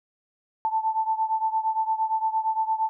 sine beating tone pair, 880 / 888.7 Hz, A5 / A5, 0 / +17 cents, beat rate 8.7 Hz, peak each -24 / -27 dBFS, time 0.65-2.89 s, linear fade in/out 0 ms, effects none

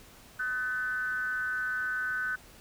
sine tone with frequency modulation, 1508 Hz, F#6, 32 cents sharp, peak -29 dBFS, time 0.39-2.36 s, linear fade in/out 10 ms, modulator 243 Hz, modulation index 0.5, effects pink hiss -54 dBFS RMS until 2.6 s

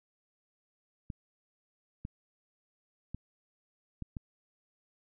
clicks, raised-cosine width 5 ms, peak -26 dBFS, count 5, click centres 1.102 / 2.051 / 3.146 / 4.023 / 4.168 s, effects none

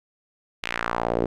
sawtooth tone with band-pass filter sweep, 58.27 Hz, A#1, in tune, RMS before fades -26 dBFS, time 0.63-1.26 s, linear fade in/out 5 ms, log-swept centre 2800 to 380 Hz, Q 2, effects none

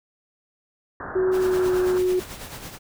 white low-pass noise, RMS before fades -34 dBFS, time 1-1.98 s, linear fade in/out 2 ms, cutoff 1700 Hz, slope 96 dB/octave
sine tone with pitch glide, 373.2 to 366.2 Hz, F#4 to F#4, +15 to -18 cents, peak -18 dBFS, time 1.15-2.2 s, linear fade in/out 10 ms, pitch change -33 cents, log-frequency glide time 1.34-1.71 s
pink noise with tremolo, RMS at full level -35 dBFS, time 1.31-2.79 s, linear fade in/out 50 ms, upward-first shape sine, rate 9.1 Hz, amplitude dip 55%
effects none

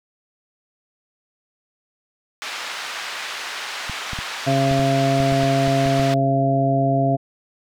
pink band-pass noise, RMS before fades -30 dBFS, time 2.42-6.14 s, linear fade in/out 0 ms, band 1100 to 4700 Hz, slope 12 dB/octave
clicks, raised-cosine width 5 ms, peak -18 dBFS, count 11, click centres 3.897 / 4.133 / 4.189 / 4.713 / 4.795 / 5.203 / 5.323 / 5.435 / 5.679 / 5.861 / 5.996 s
harmonic tone, 136.1 Hz, C#3, 31 cents flat, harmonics 1 / 2 / 3 / 4 / 5, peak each -20 / -22 / -29 / -30 / -19 dBFS, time 4.46-7.17 s, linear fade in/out 20 ms
effects none

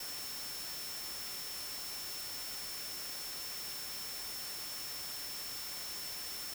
sine tone in noise, 5380 Hz, E8, 34 cents sharp, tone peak -44 dBFS, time 0-6.54 s, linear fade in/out 5 ms, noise white, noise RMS -44 dBFS, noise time 0-6.54 s, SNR -3 dB, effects none

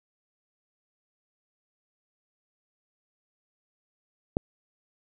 click, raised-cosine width 2 ms, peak -11 dBFS, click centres 4.369 s, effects none

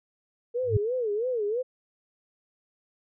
sine tone with vibrato, 457.5 Hz, A#4, 32 cents flat, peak -25 dBFS, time 0.54-1.63 s, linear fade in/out 20 ms, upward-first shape sine, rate 3 Hz, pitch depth 200 cents each way
sine tone with exponential growth, 103.83 Hz, G#2, in tune, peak -16 dBFS, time 0.63-0.77 s, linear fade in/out 5 ms, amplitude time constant 29 ms
effects none

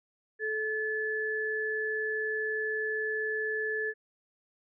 sine tone pair together, 433.8 / 1728 Hz, A4 / A6, -25 / -32 cents, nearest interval 2 octaves, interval 2393 cents, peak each -33 / -31 dBFS, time 0.39-3.94 s, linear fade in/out 50 ms, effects none

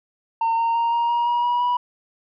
sine tone with pitch steps, 912 / 921 / 930.1 / 939.3 / 948.5 / 957.9 / 967.3 / 976.9 Hz, A#5 / A#5 / A#5 / A#5 / A#5 / A#5 / B5 / B5, -38 / -21 / -4 / +13 / +30 / +47 / -36 / -19 cents, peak -15 dBFS, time 0.41-1.77 s, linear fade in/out 5 ms, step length 170 ms, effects tanh soft clip ceiling -17 dBFS

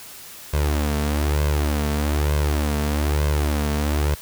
sawtooth tone with flanger, 73.9 Hz, D2, 11 cents sharp, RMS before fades -21 dBFS, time 0.53-4.15 s, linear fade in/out 10 ms, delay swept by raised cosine 1.9 to 4.5 ms, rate 1.1 Hz, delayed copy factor +0.65, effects white hiss -40 dBFS RMS until 4.21 s

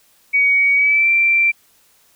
sine tone with pitch glide, 2251 to 2352 Hz, C#7 to D7, +26 to +2 cents, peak -11 dBFS, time 0.33-1.52 s, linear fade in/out 20 ms, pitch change +76 cents, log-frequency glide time 0.74-1.09 s, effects white hiss -55 dBFS RMS until 2.15 s

